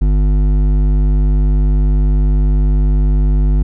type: tone with hard clipping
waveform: sine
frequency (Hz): 50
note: G1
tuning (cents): +35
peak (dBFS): -11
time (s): 0.01-3.63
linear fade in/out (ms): 10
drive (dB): 11
effects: none